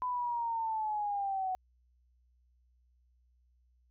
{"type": "linear sweep", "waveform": "sine", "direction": "down", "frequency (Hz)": [1006, 740], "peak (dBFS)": -31, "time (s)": [0.02, 1.55], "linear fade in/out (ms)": 0, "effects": ["added 61 Hz sine -66 dBFS peak until 3.9 s"]}